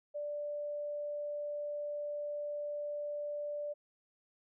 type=tone; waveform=sine; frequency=587.3 Hz; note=D5; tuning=in tune; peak=-36 dBFS; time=0.14-3.74 s; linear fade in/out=20 ms; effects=none